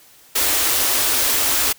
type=band-stop noise; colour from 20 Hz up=white; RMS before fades=-18 dBFS; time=0.35-1.73 s; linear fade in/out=10 ms; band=110 to 240 Hz; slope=96 dB/octave; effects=white hiss -49 dBFS RMS until 1.78 s